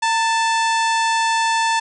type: harmonic tone with a mistuned harmonic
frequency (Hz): 880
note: A5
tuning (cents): 0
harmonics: 1 / 2 / 3 / 4 / 5 / 6 / 7 / 8 / 9 / 10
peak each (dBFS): -17 / -23 / -27 / -29 / -31 / -33 / -34 / -35 / -36 / -37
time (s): 0.02-1.8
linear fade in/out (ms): 10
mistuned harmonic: 1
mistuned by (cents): +62
effects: none